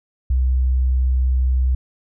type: tone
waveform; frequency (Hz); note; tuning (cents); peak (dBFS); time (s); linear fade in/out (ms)
sine; 63.9; C2; -40; -14; 0.3-1.75; 5
effects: none